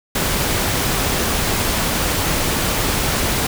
pink noise, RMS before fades -19 dBFS, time 0.15-3.47 s, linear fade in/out 5 ms, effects none

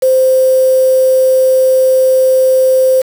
sine tone with quantisation, 520 Hz, C5, 11 cents flat, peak -6 dBFS, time 0.02-3.02 s, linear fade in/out 10 ms, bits 4, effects none

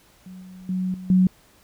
sine tone with level steps, 185 Hz, F#3, in tune, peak -37 / -39 / -22 / -33 / -13 dBFS, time 0.26-1.27 s, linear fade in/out 2 ms, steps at 0.41 / 0.69 / 0.94 / 1.1 s, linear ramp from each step 2 ms, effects pink hiss -56 dBFS RMS until 1.63 s

